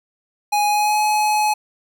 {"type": "tone with pitch glide", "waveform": "square", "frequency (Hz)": [830.6, 847.6], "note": ["G#5", "G#5"], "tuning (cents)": [0, 35], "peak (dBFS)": -16, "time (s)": [0.52, 1.54], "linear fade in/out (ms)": 10, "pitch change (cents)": 35, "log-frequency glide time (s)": [0.66, 1], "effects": []}